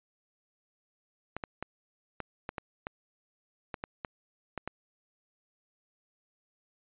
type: clicks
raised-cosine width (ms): 0.5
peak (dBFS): -20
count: 12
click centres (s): 1.366 / 1.438 / 1.626 / 2.203 / 2.491 / 2.582 / 2.869 / 3.742 / 3.839 / 4.048 / 4.577 / 4.676
effects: resampled to 8000 Hz